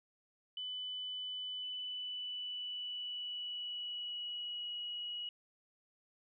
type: tone with pitch glide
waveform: sine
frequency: 3000 to 2911 Hz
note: F#7 to F#7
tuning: +23 to -29 cents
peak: -39 dBFS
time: 0.57-5.29 s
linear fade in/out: 2 ms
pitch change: -52 cents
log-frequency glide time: 1.56-4.7 s
effects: none